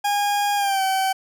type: tone with pitch glide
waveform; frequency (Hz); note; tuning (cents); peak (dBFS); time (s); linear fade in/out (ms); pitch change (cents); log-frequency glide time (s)
40% pulse; 817 to 766.7; G#5 to G5; -29 to -39; -18; 0.04-1.13; 10; -110; 0.56-0.82
effects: none